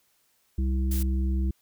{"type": "harmonic tone", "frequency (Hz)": 65.41, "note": "C2", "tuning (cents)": 0, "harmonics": [1, 3, 5], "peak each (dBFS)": [-23, -33, -37], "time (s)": [0.58, 1.51], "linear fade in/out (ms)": 5}
{"type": "noise", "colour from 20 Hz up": "blue", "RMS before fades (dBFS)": -36, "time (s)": [0.91, 1.03], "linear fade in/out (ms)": 5}
{"effects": ["white hiss -68 dBFS RMS until 1.61 s"]}